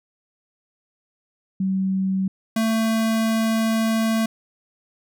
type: tone pair in turn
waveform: sine / square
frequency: 190.7 / 223.3 Hz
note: G3 / A3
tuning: -47 / +26 cents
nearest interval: minor third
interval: 273 cents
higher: second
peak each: -19 / -19 dBFS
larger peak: neither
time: 1.6-2.28 / 2.56-4.26 s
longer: second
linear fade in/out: 5 ms
effects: none